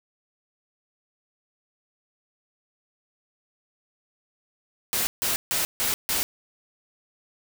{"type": "noise bursts", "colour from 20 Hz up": "white", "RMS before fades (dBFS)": -25, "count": 5, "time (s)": [4.93, 6.23], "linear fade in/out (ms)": 0, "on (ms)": 140, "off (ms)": 150, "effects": []}